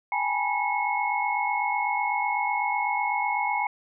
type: tone cluster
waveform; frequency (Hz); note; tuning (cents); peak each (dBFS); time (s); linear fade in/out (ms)
sine; 808 / 856 / 972 / 2180; G#5 / A5 / B5 / C#7; -48 / -48 / -28 / -29; -29; 0.12-3.67; 2
effects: none